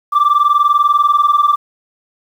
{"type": "tone pair together", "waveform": "sine", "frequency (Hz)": [1163.7, 1184], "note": ["D6", "D6"], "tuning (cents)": [-16, 14], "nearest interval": "unison", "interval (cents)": 30, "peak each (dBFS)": -10, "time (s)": [0.12, 1.56], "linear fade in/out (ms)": 20, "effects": ["tanh soft clip ceiling -5 dBFS", "7-bit"]}